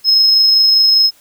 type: tone with amplitude modulation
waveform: triangle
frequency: 5160 Hz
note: E8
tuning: 38 cents flat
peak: -4 dBFS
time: 0.04-1.11 s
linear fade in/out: 50 ms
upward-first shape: sine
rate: 25 Hz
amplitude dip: 25%
effects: tanh soft clip ceiling -2 dBFS + white hiss -49 dBFS RMS until 1.2 s